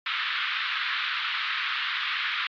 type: band-pass noise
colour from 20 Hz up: pink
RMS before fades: -29 dBFS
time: 0.06-2.47 s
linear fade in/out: 2 ms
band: 1200 to 3900 Hz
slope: 48 dB/octave
effects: AAC 64 kbps